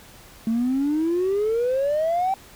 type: exponential sweep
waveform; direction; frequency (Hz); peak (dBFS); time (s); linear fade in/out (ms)
triangle; up; 220 to 784; -16; 0.47-2.34; 2
effects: tanh soft clip ceiling -16 dBFS + pink hiss -47 dBFS RMS until 2.55 s